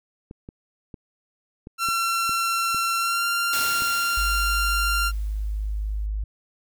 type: clicks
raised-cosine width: 3 ms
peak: -25 dBFS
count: 8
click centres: 0.311 / 0.489 / 0.942 / 1.671 / 1.887 / 2.294 / 2.746 / 3.821 s
type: tone with pitch glide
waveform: sawtooth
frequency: 1358 to 1386.5 Hz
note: F6 to F6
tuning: -49 to -13 cents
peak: -18 dBFS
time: 1.78-5.12 s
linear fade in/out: 50 ms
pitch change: +36 cents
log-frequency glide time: 2.98-3.26 s
type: noise with exponential decay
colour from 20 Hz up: white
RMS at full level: -28 dBFS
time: 3.53-6.06 s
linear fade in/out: 1 ms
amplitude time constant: 550 ms
type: tone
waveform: sine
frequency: 51.91 Hz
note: G#1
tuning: in tune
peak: -24 dBFS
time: 4.17-6.24 s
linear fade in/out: 5 ms
effects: none